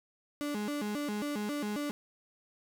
35% pulse tone with vibrato, 246.9 Hz, B3, in tune, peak -31 dBFS, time 0.41-1.91 s, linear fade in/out 0 ms, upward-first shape square, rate 3.7 Hz, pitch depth 290 cents each way, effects none

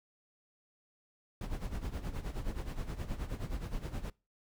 brown noise with tremolo, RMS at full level -35 dBFS, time 1.41-4.1 s, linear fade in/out 2 ms, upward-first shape sine, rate 9.5 Hz, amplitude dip 75%, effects noise-tail reverb RT60 0.3 s tail -24 dB re dry

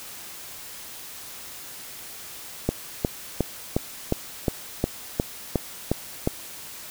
click train, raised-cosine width 2 ms, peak -7 dBFS, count 11, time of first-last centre 2.69-6.274 s, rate 2.79 Hz, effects white hiss -40 dBFS RMS until 6.9 s

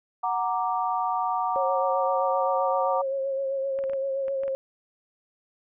sine chord, Gb augmented, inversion none, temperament equal, 740 / 932.3 / 1174.7 Hz, Gb5 / Bb5 / D6, 0 / 0 / 0 cents, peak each -27 / -28 / -29 dBFS, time 0.23-3.02 s, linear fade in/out 10 ms
sine tone with vibrato, 542 Hz, C#5, 39 cents flat, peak -25 dBFS, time 1.56-4.55 s, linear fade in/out 0 ms, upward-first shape sine, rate 7.7 Hz, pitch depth 30 cents each way
clicks, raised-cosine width 0.5 ms, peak -28 dBFS, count 7, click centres 3.789 / 3.839 / 3.897 / 3.934 / 4.282 / 4.435 / 4.48 s
effects none

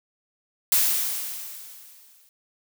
blue noise with exponential decay, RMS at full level -18 dBFS, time 0.72-2.29 s, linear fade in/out 1 ms, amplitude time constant 340 ms, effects none

